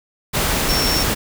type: tone in noise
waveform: sine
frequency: 5450 Hz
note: F8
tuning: 43 cents flat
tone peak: -20 dBFS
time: 0.68-1.04 s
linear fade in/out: 20 ms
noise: pink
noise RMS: -19 dBFS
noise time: 0.33-1.15 s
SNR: -4 dB
effects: none